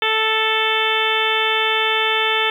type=harmonic tone; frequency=440 Hz; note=A4; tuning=in tune; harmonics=1 / 2 / 3 / 4 / 5 / 6 / 7 / 8; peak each=-24 / -24 / -24 / -24 / -24 / -24 / -24 / -24 dBFS; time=0.02-2.5 s; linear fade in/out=2 ms; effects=8-bit